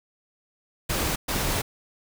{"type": "noise bursts at uneven times", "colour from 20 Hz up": "pink", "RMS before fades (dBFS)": -26, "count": 2, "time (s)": [[0.89, 1.16], [1.28, 1.62]], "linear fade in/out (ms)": 10, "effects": []}